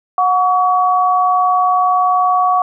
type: tone pair together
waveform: sine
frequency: 730 / 1130.3 Hz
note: F#5 / C#6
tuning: -24 / +33 cents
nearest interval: minor sixth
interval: 757 cents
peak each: -13 dBFS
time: 0.18-2.62 s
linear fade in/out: 2 ms
effects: none